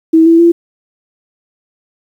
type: tone with pitch steps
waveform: sine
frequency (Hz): 323.3 / 331.4 / 339.8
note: E4 / E4 / F4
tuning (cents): -34 / +9 / -47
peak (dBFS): -3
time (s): 0.13-0.52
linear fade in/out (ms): 10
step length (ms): 130
effects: 7-bit